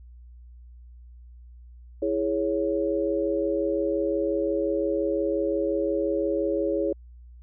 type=chord; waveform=sine; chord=C# minor; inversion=first; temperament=equal; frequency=329.6 / 415.3 / 554.4 Hz; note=E4 / G#4 / C#5; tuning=0 / 0 / 0 cents; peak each=-27 dBFS; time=2.02-6.93 s; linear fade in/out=5 ms; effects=added 60 Hz sine -44 dBFS peak until 7.42 s